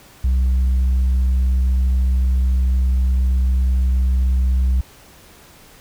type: tone with tanh clipping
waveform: sine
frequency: 64 Hz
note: C2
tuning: 38 cents flat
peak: -14 dBFS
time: 0.24-4.81 s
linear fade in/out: 5 ms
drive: 2 dB
effects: pink hiss -46 dBFS RMS until 5.8 s

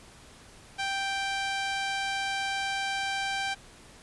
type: tone with band-pass filter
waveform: sawtooth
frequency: 784 Hz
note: G5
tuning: in tune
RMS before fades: -31 dBFS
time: 0.78-3.55 s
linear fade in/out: 20 ms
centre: 2600 Hz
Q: 0.61
effects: pink hiss -52 dBFS RMS until 4.02 s + resampled to 24000 Hz

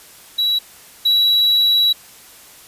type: tone pair in turn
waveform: triangle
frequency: 3906 / 3906 Hz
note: B7 / B7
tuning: -20 / -20 cents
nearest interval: unison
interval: 0 cents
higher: neither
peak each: -13 / -10 dBFS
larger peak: second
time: 0.38-0.59 / 1.05-1.93 s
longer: second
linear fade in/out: 10 ms
effects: white hiss -43 dBFS RMS until 2.67 s + resampled to 32000 Hz

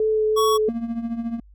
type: tone with vibrato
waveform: sine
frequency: 432.9 Hz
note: A4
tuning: 28 cents flat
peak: -17 dBFS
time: 0-0.69 s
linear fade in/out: 2 ms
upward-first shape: triangle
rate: 2.9 Hz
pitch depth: 13 cents each way
type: tone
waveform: square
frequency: 1119 Hz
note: C#6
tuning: 16 cents sharp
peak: -20 dBFS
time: 0.36-0.58 s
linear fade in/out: 20 ms
type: tone with tremolo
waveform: triangle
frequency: 231.7 Hz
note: A#3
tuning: 10 cents flat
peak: -19 dBFS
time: 0.68-1.4 s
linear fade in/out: 5 ms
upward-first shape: triangle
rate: 14 Hz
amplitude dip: 75%
effects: added 50 Hz sine -46 dBFS peak until 1.54 s

